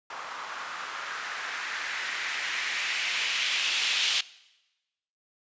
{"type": "noise with low-pass filter sweep", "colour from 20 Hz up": "violet", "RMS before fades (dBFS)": -31, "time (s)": [0.1, 4.21], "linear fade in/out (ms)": 5, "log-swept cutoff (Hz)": [1100, 3200], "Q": 2.1, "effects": ["noise-tail reverb RT60 1.0 s tail -20 dB re dry", "resampled to 16000 Hz"]}